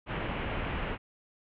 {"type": "low-pass noise", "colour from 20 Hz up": "pink", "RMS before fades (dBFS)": -34, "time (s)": [0.06, 0.98], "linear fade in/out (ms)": 50, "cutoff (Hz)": 3000, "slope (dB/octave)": 48, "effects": []}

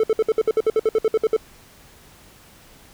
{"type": "tone bursts", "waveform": "triangle", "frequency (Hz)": 440, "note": "A4", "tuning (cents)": 0, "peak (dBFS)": -12, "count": 15, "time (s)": [0, 1.365], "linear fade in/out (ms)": 2, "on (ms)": 35, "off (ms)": 60, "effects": ["pink hiss -49 dBFS RMS until 2.93 s"]}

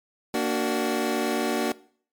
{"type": "chord", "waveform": "25% pulse", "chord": "Bb augmented", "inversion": "none", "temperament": "equal with one note detuned", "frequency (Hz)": [233.1, 293.7, 374.3], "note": ["Bb3", "D4", "F#4"], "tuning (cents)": [0, 0, 20], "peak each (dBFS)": -24, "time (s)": [0.34, 1.72], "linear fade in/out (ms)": 2, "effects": ["noise-tail reverb RT60 0.5 s tail -20 dB re dry", "MP3 96 kbps"]}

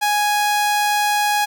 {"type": "tone", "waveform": "sawtooth", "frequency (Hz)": 830.6, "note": "G#5", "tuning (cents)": 0, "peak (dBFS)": -12, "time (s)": [0.01, 1.46], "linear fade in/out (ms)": 20, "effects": []}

